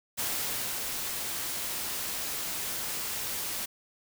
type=noise with ADSR envelope; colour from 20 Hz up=white; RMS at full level=-31 dBFS; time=0.17-3.66 s; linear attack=25 ms; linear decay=590 ms; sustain=-3 dB; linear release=11 ms; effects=none